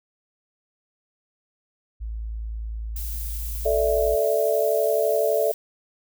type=tone; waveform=sine; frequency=55 Hz; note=A1; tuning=in tune; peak=-28 dBFS; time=2-4.16 s; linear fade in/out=20 ms
type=noise; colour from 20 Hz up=violet; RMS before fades=-35 dBFS; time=2.96-5.54 s; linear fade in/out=2 ms
type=chord; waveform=sine; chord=A suspended fourth; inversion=none; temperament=equal; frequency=440 / 587.3 / 659.3 Hz; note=A4 / D5 / E5; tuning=0 / 0 / 0 cents; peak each=-23 dBFS; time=3.65-5.52 s; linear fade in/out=10 ms
effects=none